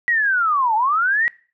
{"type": "linear two-way sweep", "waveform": "sine", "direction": "down then up", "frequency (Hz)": [1942, 838, 1942], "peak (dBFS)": -15, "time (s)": [0.08, 1.28], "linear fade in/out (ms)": 0, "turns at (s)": 0.75, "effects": ["noise-tail reverb RT60 0.4 s tail -22 dB re dry"]}